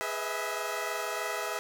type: chord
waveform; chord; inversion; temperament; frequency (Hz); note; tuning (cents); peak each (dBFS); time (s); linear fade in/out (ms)
15% pulse; E major seventh; first; equal with one note detuned; 415.3 / 493.9 / 636.1 / 659.3; G#4 / B4 / D#5 / E5; 0 / 0 / +38 / 0; -31; 0.01-1.59; 0
effects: none